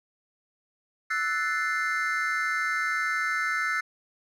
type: chord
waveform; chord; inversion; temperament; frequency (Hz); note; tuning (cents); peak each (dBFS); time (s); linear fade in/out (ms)
triangle; F# half-diminished seventh; third; equal; 1318.5 / 1480 / 1760 / 2093; E6 / F#6 / A6 / C7; 0 / 0 / 0 / 0; -29; 1.1-3.81; 10
effects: none